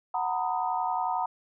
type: chord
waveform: sine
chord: B major seventh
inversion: second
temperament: equal with one note detuned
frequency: 740 / 916.8 / 987.8 / 1244.5 Hz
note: F#5 / A#5 / B5 / D#6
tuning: 0 / -29 / 0 / 0 cents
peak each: -30 / -30 / -33 / -36 dBFS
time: 0.14-1.26 s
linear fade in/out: 5 ms
effects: none